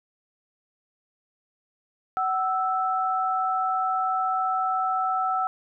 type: tone pair together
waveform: sine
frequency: 752.6 / 1318.5 Hz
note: F#5 / E6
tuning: +29 / 0 cents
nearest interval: minor seventh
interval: 971 cents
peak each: -25 dBFS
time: 2.17-5.47 s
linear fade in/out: 0 ms
effects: none